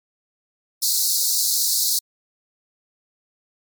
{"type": "high-pass noise", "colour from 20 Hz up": "pink", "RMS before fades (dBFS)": -20, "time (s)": [0.82, 1.99], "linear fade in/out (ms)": 5, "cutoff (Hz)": 4000, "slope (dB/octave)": 96, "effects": ["MP3 96 kbps"]}